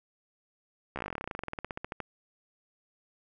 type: slowing click train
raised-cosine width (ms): 0.5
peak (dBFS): -20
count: 28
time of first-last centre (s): 0.96-2.003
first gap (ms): 14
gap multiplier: 1.07
effects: none